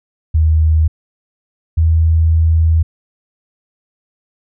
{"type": "tone pair in turn", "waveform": "sine", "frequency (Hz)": [78.9, 81.02], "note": ["D#2", "E2"], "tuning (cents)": [25, -29], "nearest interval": "unison", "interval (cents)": 46, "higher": "second", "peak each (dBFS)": -8, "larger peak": "neither", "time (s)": [[0.34, 0.88], [1.77, 2.83]], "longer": "second", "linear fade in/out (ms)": 10, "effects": []}